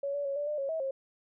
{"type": "tone with pitch steps", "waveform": "sine", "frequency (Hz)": [560, 573, 554, 582, 599, 550, 644, 538], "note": ["C#5", "D5", "C#5", "D5", "D5", "C#5", "E5", "C5"], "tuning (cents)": [18, -43, -1, -16, 34, -14, -41, 48], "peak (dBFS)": -30, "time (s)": [0.03, 0.91], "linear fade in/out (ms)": 5, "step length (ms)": 110, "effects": []}